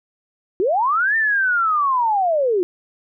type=linear two-way sweep; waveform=sine; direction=up then down; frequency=340.4 to 1819 to 340.4 Hz; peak=-15 dBFS; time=0.6-2.63 s; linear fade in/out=0 ms; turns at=1.16 s; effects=none

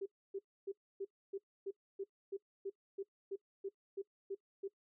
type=tone bursts; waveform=sine; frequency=392 Hz; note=G4; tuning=in tune; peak=-38 dBFS; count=15; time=0.01-4.68 s; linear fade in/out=10 ms; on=50 ms; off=280 ms; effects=noise-tail reverb RT60 0.1 s tail -19 dB re dry

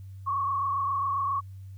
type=tone with frequency modulation; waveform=sine; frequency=1108.7 Hz; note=C#6; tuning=in tune; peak=-25 dBFS; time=0.26-1.41 s; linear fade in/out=20 ms; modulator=27.4 Hz; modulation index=1.3; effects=added 96 Hz sine -40 dBFS peak until 1.77 s + white hiss -69 dBFS RMS until 1.77 s

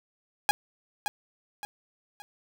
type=tone with echo; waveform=sawtooth; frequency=825 Hz; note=G#5; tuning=12 cents flat; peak=-15 dBFS; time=0.49-0.51 s; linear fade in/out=0 ms; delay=570 ms; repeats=3; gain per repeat=-8 dB; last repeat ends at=2.22 s; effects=none

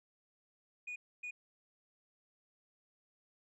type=tone bursts at uneven times; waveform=sine; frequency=2461 Hz; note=D#7; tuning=20 cents flat; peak=-38 dBFS; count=2; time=0.87-0.96 / 1.23-1.31 s; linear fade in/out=10 ms; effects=tanh soft clip ceiling -39 dBFS

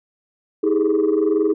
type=tone cluster; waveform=sine; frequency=318.1 / 401.7 / 423.4 Hz; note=D#4 / G4 / G#4; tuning=+38 / +42 / +33 cents; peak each=-18 dBFS; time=0.63-1.54 s; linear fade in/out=10 ms; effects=tanh soft clip ceiling -10 dBFS

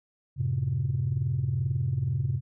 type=chord; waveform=sine; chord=F# diminished; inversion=none; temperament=just; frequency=92.5 / 111 / 133.2 Hz; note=F#2 / A2 / C3; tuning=0 / +16 / +31 cents; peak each=-31 / -30 / -26 dBFS; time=0.36-2.41 s; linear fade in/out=50 ms; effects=tanh soft clip ceiling -18 dBFS

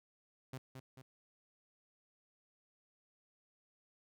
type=tone with echo; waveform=sawtooth; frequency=130.81 Hz; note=C3; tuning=in tune; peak=-39 dBFS; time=0.53-0.58 s; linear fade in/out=5 ms; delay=220 ms; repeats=2; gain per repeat=-5 dB; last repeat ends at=1.02 s; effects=none

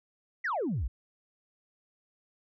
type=exponential sweep; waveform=sine; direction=down; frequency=2093 to 48 Hz; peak=-27 dBFS; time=0.44-0.88 s; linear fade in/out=10 ms; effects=tanh soft clip ceiling -25 dBFS

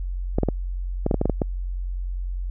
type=clicks; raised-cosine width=2 ms; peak=-7 dBFS; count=10; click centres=0.385 / 0.433 / 0.487 / 1.064 / 1.112 / 1.143 / 1.214 / 1.256 / 1.297 / 1.418 s; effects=added 45 Hz sine -25 dBFS peak until 2.5 s

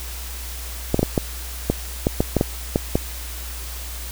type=clicks; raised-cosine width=2 ms; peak=-3 dBFS; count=11; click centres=0.944 / 0.993 / 1.03 / 1.178 / 1.7 / 2.069 / 2.205 / 2.367 / 2.411 / 2.759 / 2.955 s; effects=added 60 Hz sine -31 dBFS peak until 4.11 s + white hiss -35 dBFS RMS until 4.11 s

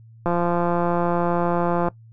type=click train; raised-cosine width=1 ms; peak=-9 dBFS; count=282; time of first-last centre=0.26-1.884 s; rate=173 Hz; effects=noise-tail reverb RT60 0.1 s tail -20 dB re dry + added 113 Hz sine -44 dBFS peak until 2.12 s

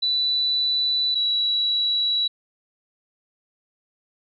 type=tone pair in turn; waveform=sine; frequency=3972 / 3913 Hz; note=B7 / B7; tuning=+9 / -17 cents; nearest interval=unison; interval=26 cents; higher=first; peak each=-19 dBFS; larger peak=neither; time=0.02-1.15 / 1.15-2.28 s; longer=neither; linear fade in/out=10 ms; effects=none

